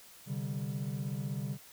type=chord; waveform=triangle; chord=C suspended second; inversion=none; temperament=equal; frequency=130.81 / 146.83 / 196 Hz; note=C3 / D3 / G3; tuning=0 / 0 / 0 cents; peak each=-35 / -35 / -37 dBFS; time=0.26-1.58 s; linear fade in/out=50 ms; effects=tanh soft clip ceiling -26 dBFS + white hiss -55 dBFS RMS until 1.72 s